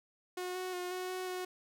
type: tone with pitch steps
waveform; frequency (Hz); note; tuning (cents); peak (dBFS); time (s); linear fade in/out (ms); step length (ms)
sawtooth; 362.9 / 368.8 / 359.4 / 367.2 / 369.7 / 365.9; F#4 / F#4 / F4 / F#4 / F#4 / F#4; -34 / -6 / +50 / -13 / -1 / -19; -33; 0.37-1.45; 5; 180
effects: none